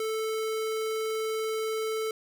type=tone; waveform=square; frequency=439.6 Hz; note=A4; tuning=2 cents flat; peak=-29 dBFS; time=0-2.11 s; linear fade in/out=2 ms; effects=none